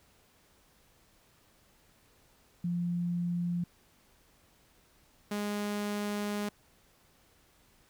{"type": "tone pair in turn", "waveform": ["sine", "sawtooth"], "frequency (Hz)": [174.1, 206.5], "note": ["F3", "G#3"], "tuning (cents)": [-5, -10], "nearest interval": "minor third", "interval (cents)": 295, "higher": "second", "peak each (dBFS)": [-29, -28], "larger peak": "second", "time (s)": [[2.64, 3.64], [5.31, 6.49]], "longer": "second", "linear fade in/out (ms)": 5, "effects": ["pink hiss -65 dBFS RMS until 7.89 s"]}